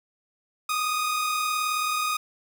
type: tone pair together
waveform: sawtooth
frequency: 1205.6 / 1244.5 Hz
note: D6 / D#6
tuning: +45 / 0 cents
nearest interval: minor second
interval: 55 cents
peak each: -30 / -21 dBFS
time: 0.69-2.17 s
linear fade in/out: 5 ms
effects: 10-bit